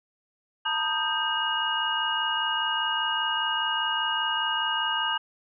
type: tone cluster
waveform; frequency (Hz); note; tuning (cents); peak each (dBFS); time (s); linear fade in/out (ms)
sine; 897 / 962 / 1236 / 1580 / 2876; A5 / B5 / D#6 / G6 / F#7; +33 / -46 / -12 / +13 / -50; -31 / -35 / -32 / -30 / -28; 0.65-5.18; 10
effects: none